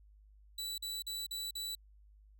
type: tone bursts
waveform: sawtooth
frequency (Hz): 3951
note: B7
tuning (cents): 0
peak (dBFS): -35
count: 5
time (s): 0.58-1.752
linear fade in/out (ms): 5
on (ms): 200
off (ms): 43
effects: added 51 Hz sine -58 dBFS peak until 2.39 s